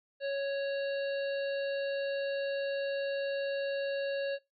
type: harmonic tone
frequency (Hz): 554.4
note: C#5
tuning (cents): 0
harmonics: 1 / 3 / 5 / 7 / 8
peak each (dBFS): -31 / -41 / -45 / -48 / -49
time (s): 0.2-4.39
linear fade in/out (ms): 50
effects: noise-tail reverb RT60 0.2 s tail -20 dB re dry